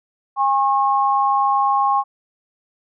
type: tone pair together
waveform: sine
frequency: 813 / 1085.2 Hz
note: G#5 / C#6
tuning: -37 / -37 cents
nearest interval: perfect fourth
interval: 500 cents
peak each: -17 / -17 dBFS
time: 0.36-2.04 s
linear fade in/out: 50 ms
effects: none